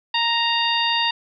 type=harmonic tone with a mistuned harmonic; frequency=932.3 Hz; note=A#5; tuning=in tune; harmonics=1 / 2 / 3 / 4 / 5; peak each=-23 / -26 / -23 / -24 / -28 dBFS; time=0.14-1.11 s; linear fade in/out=5 ms; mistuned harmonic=4; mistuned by=-27 cents; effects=none